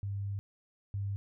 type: tone pair in turn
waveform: sine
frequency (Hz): 99.8 / 99.8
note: G2 / G2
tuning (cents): +32 / +32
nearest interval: unison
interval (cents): 0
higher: neither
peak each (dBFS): -33 / -32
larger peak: second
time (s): 0.03-0.39 / 0.94-1.16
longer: first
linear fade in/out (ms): 0
effects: none